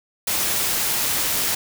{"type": "noise", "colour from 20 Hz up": "white", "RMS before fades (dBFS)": -22, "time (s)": [0.27, 1.55], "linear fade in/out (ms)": 5, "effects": []}